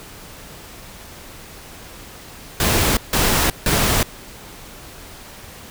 pink noise bursts, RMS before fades -17 dBFS, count 3, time 2.6-4.03 s, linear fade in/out 2 ms, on 370 ms, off 160 ms, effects pink hiss -39 dBFS RMS until 5.7 s

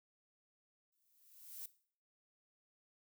violet noise with exponential growth, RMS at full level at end -45 dBFS, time 0.92-1.66 s, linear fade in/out 5 ms, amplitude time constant 160 ms, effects noise-tail reverb RT60 0.5 s tail -17 dB re dry

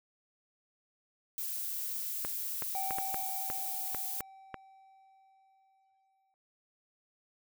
violet noise, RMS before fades -37 dBFS, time 1.38-4.21 s, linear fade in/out 0 ms
clicks, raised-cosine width 0.5 ms, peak -22 dBFS, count 9, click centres 2.249 / 2.623 / 2.908 / 2.985 / 3.144 / 3.501 / 3.947 / 4.206 / 4.543 s
triangle tone with exponential decay, 772 Hz, G5, 27 cents flat, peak -32 dBFS, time 2.75-6.34 s, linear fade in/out 0 ms, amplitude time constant 780 ms
effects none

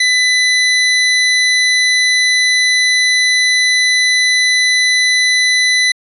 25% pulse tone, 2000 Hz, B6, 21 cents sharp, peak -6 dBFS, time 0-5.92 s, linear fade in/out 5 ms, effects resampled to 24000 Hz

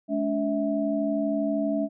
sine tone cluster, 213.5 / 286 / 650 Hz, G#3 / D4 / E5, +48 / -46 / -24 cents, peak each -29 / -26 / -28 dBFS, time 0.08-1.89 s, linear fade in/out 50 ms, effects none

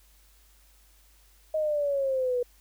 sine exponential sweep, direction down, 630 to 484.4 Hz, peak -24 dBFS, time 1.54-2.43 s, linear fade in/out 5 ms, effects added 50 Hz sine -58 dBFS peak until 2.6 s + white hiss -62 dBFS RMS until 2.6 s

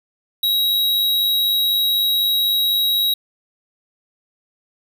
square tone, 3838 Hz, A#7, 50 cents sharp, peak -16 dBFS, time 0.43-3.14 s, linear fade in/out 5 ms, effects none

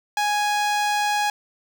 sawtooth tone with notch filter, 830.6 Hz, G#5, in tune, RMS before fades -22 dBFS, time 0.17-1.3 s, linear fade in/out 2 ms, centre 12000 Hz, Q 1, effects none

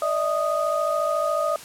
sine tone cluster, 593 / 647 / 1241 Hz, D5 / E5 / D#6, +17 / -32 / -5 cents, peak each -25 dBFS, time 0.02-1.56 s, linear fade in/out 2 ms, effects white hiss -41 dBFS RMS until 1.64 s + low-pass 11000 Hz 12 dB/octave

